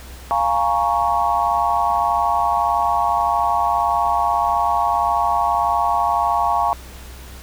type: chord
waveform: sine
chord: Bb minor seventh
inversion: second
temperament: equal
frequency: 698.5 / 830.6 / 932.3 / 1108.7 Hz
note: F5 / Ab5 / Bb5 / Db6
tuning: 0 / 0 / 0 / 0 cents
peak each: -21 dBFS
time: 0.31-6.73 s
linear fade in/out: 0 ms
effects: added 63 Hz sine -36 dBFS peak until 7.42 s + pink hiss -41 dBFS RMS until 7.42 s